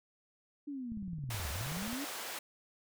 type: linear two-way sweep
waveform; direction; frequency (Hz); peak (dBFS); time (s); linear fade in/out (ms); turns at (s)
sine; down then up; 296.3 to 64.1 to 296.3; -38; 0.67-2.05; 10; 1.5
type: click train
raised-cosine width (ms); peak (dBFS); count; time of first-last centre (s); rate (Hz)
5; -35; 20; 0.92-1.931; 18.8
type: high-pass noise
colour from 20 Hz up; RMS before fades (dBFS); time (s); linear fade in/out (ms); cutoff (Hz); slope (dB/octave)
pink; -42; 1.3-2.39; 5; 560; 12
effects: none